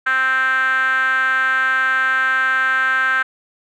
5% pulse tone with band-pass filter, 261.6 Hz, C4, in tune, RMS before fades -17 dBFS, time 0.06-3.23 s, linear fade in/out 10 ms, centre 1500 Hz, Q 9.6, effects none

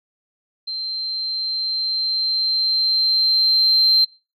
sine tone with level ramp, 4132 Hz, C8, 22 cents flat, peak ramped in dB -24 to -10 dBFS, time 0.67-4.05 s, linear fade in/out 10 ms, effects noise-tail reverb RT60 0.3 s tail -23 dB re dry + tanh soft clip ceiling -7 dBFS

